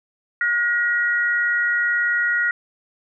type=tone pair together; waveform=sine; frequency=1438.3 / 1900 Hz; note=F#6 / A#6; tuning=-49 / +33 cents; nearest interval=perfect fourth; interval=482 cents; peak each=-20 / -20 dBFS; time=0.41-2.51 s; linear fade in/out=2 ms; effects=none